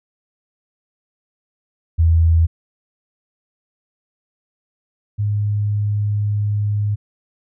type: tone pair in turn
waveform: sine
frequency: 82.41 / 103.83 Hz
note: E2 / G#2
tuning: 0 / 0 cents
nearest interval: major third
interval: 400 cents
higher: second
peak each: -10 / -16 dBFS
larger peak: first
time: 1.98-2.47 / 5.18-6.96 s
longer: second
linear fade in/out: 20 ms
effects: none